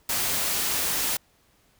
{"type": "noise", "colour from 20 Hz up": "white", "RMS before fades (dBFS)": -26, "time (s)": [0.09, 1.17], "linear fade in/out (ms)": 5, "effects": ["pink hiss -63 dBFS RMS until 1.79 s"]}